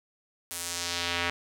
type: tone with band-pass filter sweep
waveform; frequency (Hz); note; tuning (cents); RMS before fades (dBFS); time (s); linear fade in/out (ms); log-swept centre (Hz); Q
square; 86.5; F2; -16; -32; 0.51-1.3; 0; 11000 to 2200; 1.2
effects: none